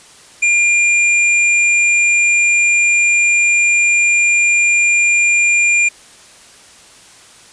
sine tone with tanh clipping, 2400 Hz, D7, 37 cents sharp, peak -11 dBFS, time 0.42-5.89 s, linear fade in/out 10 ms, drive 16 dB, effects white hiss -42 dBFS RMS until 7.52 s + resampled to 22050 Hz

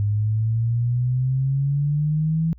sine exponential sweep, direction up, 101.9 to 164.81 Hz, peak -18 dBFS, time 0-2.53 s, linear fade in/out 0 ms, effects added 60 Hz sine -43 dBFS peak until 2.58 s

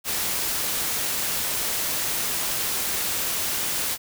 white noise, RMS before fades -26 dBFS, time 0.04-3.98 s, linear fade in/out 50 ms, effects none

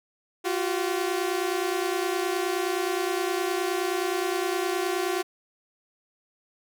sawtooth tone pair together, 349.2 / 378.8 Hz, F4 / F#4, 0 / +41 cents, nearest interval minor second, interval 141 cents, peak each -24 dBFS, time 0.44-5.23 s, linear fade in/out 20 ms, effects none

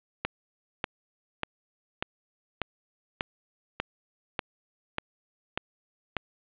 click train, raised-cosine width 0.3 ms, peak -11 dBFS, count 11, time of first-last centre 0.25-6.167 s, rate 1.69 Hz, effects resampled to 8000 Hz + 7-bit

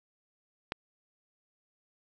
click, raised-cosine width 0.3 ms, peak -16 dBFS, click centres 0.721 s, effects none

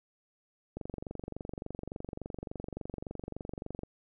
click train, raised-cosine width 2 ms, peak -25 dBFS, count 73, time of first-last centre 0.77-3.834 s, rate 23.5 Hz, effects none

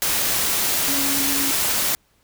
sine tone in noise, 277.4 Hz, C#4, 1 cent sharp, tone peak -27 dBFS, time 0.88-1.51 s, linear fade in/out 0 ms, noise white, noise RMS -21 dBFS, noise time 0.02-1.95 s, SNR -9 dB, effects pink hiss -62 dBFS RMS until 2.23 s

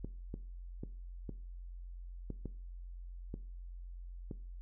clicks, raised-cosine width 3 ms, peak -28 dBFS, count 8, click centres 0.046 / 0.341 / 0.835 / 1.293 / 2.303 / 2.457 / 3.341 / 4.312 s, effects noise-tail reverb RT60 0.4 s tail -18 dB re dry + added 44 Hz sine -44 dBFS peak until 4.61 s

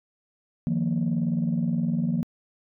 sine chord, Eb suspended second, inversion none, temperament equal with one note detuned, 154.94 / 174.61 / 233.1 Hz, Eb3 / F3 / Bb3, -7 / 0 / 0 cents, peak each -27 / -25 / -25 dBFS, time 0.67-2.23 s, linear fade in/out 0 ms, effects tanh soft clip ceiling -17 dBFS

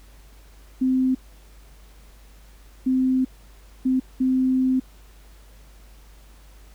sine tone bursts at uneven times, 259.2 Hz, C4, 16 cents flat, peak -17 dBFS, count 4, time 0.81-1.15 / 2.86-3.25 / 3.85-4 / 4.2-4.8 s, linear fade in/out 10 ms, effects added 50 Hz sine -46 dBFS peak until 6.74 s + pink hiss -55 dBFS RMS until 6.74 s

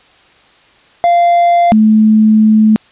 triangle / sine tone pair in turn, 693 / 216.6 Hz, F5 / A3, -14 / -27 cents, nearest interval octave + minor sixth, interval 2013 cents, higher first, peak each -4 dBFS, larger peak neither, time 1.04-1.72 / 1.72-2.76 s, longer second, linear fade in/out 0 ms, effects white hiss -46 dBFS RMS until 2.91 s + resampled to 8000 Hz

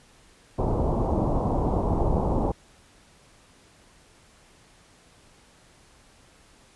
pink low-pass noise, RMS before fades -24 dBFS, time 0.58-2.52 s, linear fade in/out 10 ms, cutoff 990 Hz, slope 48 dB/octave, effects pink hiss -56 dBFS RMS until 6.75 s + resampled to 24000 Hz

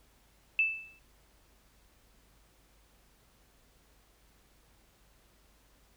sine tone with exponential decay, 2637 Hz, E7, in tune, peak -21 dBFS, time 0.59-0.99 s, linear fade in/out 1 ms, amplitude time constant 86 ms, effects added 50 Hz sine -66 dBFS peak until 5.96 s + pink hiss -66 dBFS RMS until 5.96 s

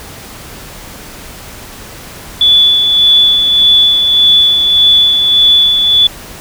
sine tone with tremolo, 3451 Hz, A7, 34 cents flat, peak -3 dBFS, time 2.41-6.07 s, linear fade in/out 2 ms, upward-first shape sine, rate 1.7 Hz, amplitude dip 40%, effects pink hiss -30 dBFS RMS until 6.4 s

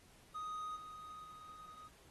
triangle tone with level steps, 1248 Hz, D#6, 5 cents sharp, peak -39 / -47 / -50 dBFS, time 0.34-1.89 s, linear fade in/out 20 ms, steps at 0.75 / 1.23 s, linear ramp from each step 20 ms, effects pink hiss -65 dBFS RMS until 2.1 s + AAC 32 kbps

